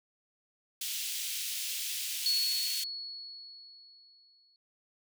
pink high-pass noise, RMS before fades -36 dBFS, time 0.81-2.84 s, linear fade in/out 5 ms, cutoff 2800 Hz, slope 24 dB/octave
sine tone with exponential decay, 4375 Hz, C#8, 24 cents flat, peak -25 dBFS, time 2.26-4.56 s, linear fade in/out 1 ms, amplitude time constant 500 ms
effects none

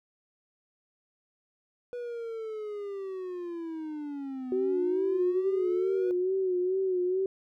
triangle linear two-way sweep, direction down then up, 490 to 250 to 490 Hz, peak -32 dBFS, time 1.93-6.11 s, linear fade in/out 0 ms, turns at 4.52 s
sine tone with vibrato, 370.9 Hz, F#4, 4 cents sharp, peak -25 dBFS, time 4.52-7.26 s, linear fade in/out 2 ms, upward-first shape sine, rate 2.3 Hz, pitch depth 62 cents each way
effects none

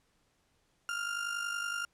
35% pulse tone with amplitude modulation, 1400 Hz, F6, 4 cents sharp, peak -29 dBFS, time 0.89-1.85 s, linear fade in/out 0 ms, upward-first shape sine, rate 50.7 Hz, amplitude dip 60%, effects pink hiss -73 dBFS RMS until 1.93 s + low-pass 10000 Hz 12 dB/octave

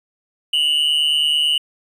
triangle tone pair together, 2850 / 2999 Hz, F7 / F#7, +34 / +23 cents, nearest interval minor second, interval 89 cents, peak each -16 dBFS, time 0.53-1.58 s, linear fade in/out 5 ms, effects resampled to 32000 Hz

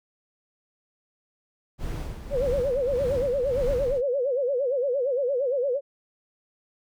brown noise with tremolo, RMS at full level -30 dBFS, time 1.78-4.02 s, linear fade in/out 50 ms, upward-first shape sine, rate 1.7 Hz, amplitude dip 60%
sine tone with vibrato, 525 Hz, C5, 6 cents sharp, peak -22 dBFS, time 2.3-5.81 s, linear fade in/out 50 ms, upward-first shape sine, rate 8.7 Hz, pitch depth 160 cents each way
effects none

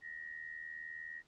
sine tone with amplitude modulation, 1882 Hz, A#6, 16 cents sharp, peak -40 dBFS, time 0.01-1.23 s, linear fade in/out 50 ms, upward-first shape sine, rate 79.8 Hz, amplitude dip 80%, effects pink hiss -71 dBFS RMS until 1.27 s + low-pass 6000 Hz 12 dB/octave

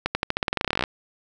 accelerating click train, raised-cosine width 0.3 ms, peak -6 dBFS, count 20, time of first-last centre 0.06-0.838 s, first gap 90 ms, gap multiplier 0.9, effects none

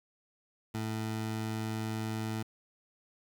20% pulse tone, 110 Hz, A2, in tune, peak -28 dBFS, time 0.74-2.43 s, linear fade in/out 10 ms, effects 9-bit

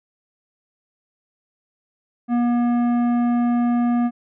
sine tone with tanh clipping, 240 Hz, B3, 49 cents flat, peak -18 dBFS, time 2.28-4.11 s, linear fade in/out 50 ms, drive 12 dB, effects none

